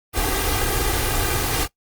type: noise with comb filter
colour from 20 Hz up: pink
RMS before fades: -21 dBFS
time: 0.13-1.68 s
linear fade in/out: 50 ms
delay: 2.5 ms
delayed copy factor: +0.75
effects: noise-tail reverb RT60 0.1 s tail -20 dB re dry + Opus 24 kbps